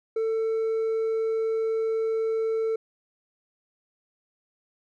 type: tone with hard clipping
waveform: sine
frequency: 446 Hz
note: A4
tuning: 23 cents sharp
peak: -24 dBFS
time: 0.16-2.76 s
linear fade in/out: 5 ms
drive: 2 dB
effects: none